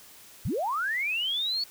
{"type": "linear sweep", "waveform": "sine", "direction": "up", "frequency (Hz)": [63.2, 4483], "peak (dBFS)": -26, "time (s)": [0.45, 1.64], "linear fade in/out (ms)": 5, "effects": ["white hiss -51 dBFS RMS until 1.7 s"]}